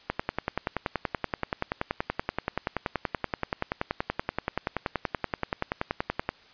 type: click train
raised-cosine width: 0.5 ms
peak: -11 dBFS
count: 66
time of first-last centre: 0.1-6.29 s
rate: 10.5 Hz
effects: white hiss -55 dBFS RMS until 6.53 s + resampled to 11025 Hz